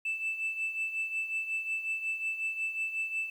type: tone with tremolo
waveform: sine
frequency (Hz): 2642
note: E7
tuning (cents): +3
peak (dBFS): -26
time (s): 0.05-3.3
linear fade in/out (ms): 5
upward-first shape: triangle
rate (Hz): 5.5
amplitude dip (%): 75
effects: tanh soft clip ceiling -27 dBFS + 10-bit